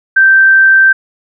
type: tone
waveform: sine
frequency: 1562 Hz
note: G6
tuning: 7 cents flat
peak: -3 dBFS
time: 0.16-0.93 s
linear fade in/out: 10 ms
effects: none